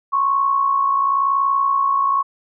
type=tone pair together; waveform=sine; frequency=1043.1 / 1104 Hz; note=C6 / C#6; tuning=-6 / -7 cents; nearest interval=minor second; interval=99 cents; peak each=-24 / -15 dBFS; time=0.12-2.23 s; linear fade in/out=20 ms; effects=none